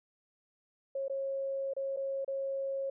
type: tone with dropouts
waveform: sine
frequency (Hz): 544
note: C#5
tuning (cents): -33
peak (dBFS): -32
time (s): 0.95-2.9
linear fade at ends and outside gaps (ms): 5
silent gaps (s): 1.082-1.097 / 1.736-1.765 / 1.964-1.97 / 2.247-2.278
effects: none

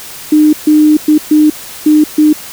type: tone bursts at uneven times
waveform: sine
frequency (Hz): 304.2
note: D#4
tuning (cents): -39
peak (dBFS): -3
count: 6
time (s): 0.32-0.53 / 0.67-0.97 / 1.08-1.18 / 1.31-1.5 / 1.86-2.04 / 2.18-2.33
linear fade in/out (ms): 5
effects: white hiss -28 dBFS RMS until 2.52 s

